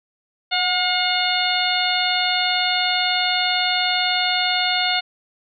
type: harmonic tone with a mistuned harmonic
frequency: 718 Hz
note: F5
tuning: 48 cents sharp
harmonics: 1 / 2 / 3 / 4 / 5 / 6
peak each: -24 / -26 / -25 / -25 / -24 / -25 dBFS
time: 0.51-5.01 s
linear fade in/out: 20 ms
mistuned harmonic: 1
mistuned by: +31 cents
effects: none